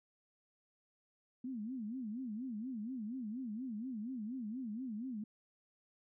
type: tone with vibrato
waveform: sine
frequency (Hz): 234.8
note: A#3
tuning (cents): +13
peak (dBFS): -39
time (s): 1.44-5.24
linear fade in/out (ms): 5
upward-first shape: sine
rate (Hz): 4.2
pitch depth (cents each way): 220
effects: none